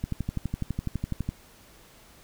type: click train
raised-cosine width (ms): 5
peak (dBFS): -16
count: 16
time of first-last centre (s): 0.04-1.29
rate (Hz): 12
effects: pink hiss -54 dBFS RMS until 2.23 s